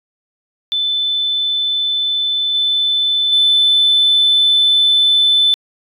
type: tone with level steps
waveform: sine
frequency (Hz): 3517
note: A7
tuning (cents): -1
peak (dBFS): -14 / -12 / -8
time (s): 0.72-5.54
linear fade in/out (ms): 0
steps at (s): 2.54 / 3.32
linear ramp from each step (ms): 10
effects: tanh soft clip ceiling -4 dBFS